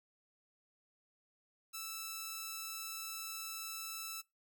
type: tone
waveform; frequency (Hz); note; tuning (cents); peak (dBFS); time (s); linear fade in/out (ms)
5% pulse; 1318.5; E6; 0; -30; 1.73-4.22; 20
effects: noise-tail reverb RT60 0.2 s tail -22 dB re dry